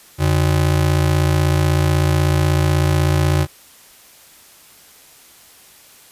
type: ring-modulated tone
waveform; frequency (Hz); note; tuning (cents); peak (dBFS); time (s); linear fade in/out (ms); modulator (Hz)
square; 114.7; A#2; -28; -11; 0.18-3.47; 50; 28.1
effects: white hiss -46 dBFS RMS until 6.11 s + resampled to 32000 Hz